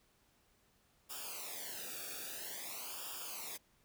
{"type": "noise with flanger", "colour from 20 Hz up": "white", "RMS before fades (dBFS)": -45, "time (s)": [1.09, 3.58], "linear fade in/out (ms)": 20, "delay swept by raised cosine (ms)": [0.48, 0.99], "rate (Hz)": 0.5, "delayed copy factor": -0.9, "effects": ["pink hiss -72 dBFS RMS until 3.84 s"]}